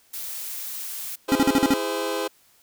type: noise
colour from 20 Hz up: blue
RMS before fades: -33 dBFS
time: 0.13-1.16 s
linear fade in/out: 10 ms
type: chord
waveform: sawtooth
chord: E augmented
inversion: none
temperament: just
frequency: 329.6 / 412 / 515 Hz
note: E4 / G#4 / B#4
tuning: 0 / -14 / -28 cents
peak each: -27 / -25 / -24 dBFS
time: 1.28-2.28 s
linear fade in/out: 10 ms
type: tone bursts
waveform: square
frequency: 276.3 Hz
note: C#4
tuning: 6 cents flat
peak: -16 dBFS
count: 6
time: 1.32-1.737 s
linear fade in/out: 0 ms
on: 32 ms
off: 45 ms
effects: white hiss -59 dBFS RMS until 2.62 s